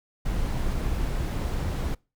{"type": "noise", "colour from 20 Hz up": "brown", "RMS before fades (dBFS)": -27, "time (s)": [0.25, 1.95], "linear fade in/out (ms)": 10, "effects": ["noise-tail reverb RT60 0.3 s tail -25 dB re dry"]}